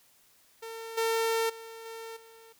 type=tone with level steps; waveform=sawtooth; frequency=452.8 Hz; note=A4; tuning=50 cents sharp; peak=-35 / -22 / -39 / -36 / -48 dBFS; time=0.62-2.53 s; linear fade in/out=10 ms; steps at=0.97 / 1.49 / 1.85 / 2.16 s; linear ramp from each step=10 ms; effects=white hiss -63 dBFS RMS until 2.59 s